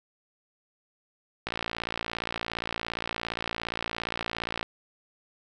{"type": "click train", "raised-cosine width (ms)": 0.3, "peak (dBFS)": -14, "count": 182, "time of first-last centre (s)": [1.47, 4.629], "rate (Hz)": 57.3, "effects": []}